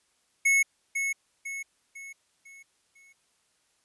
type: tone with echo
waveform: square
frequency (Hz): 2195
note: C#7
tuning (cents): -18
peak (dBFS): -20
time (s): 0.45-0.63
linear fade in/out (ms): 10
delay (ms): 500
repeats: 5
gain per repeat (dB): -7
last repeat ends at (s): 3.13
effects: white hiss -70 dBFS RMS until 3.84 s + resampled to 24000 Hz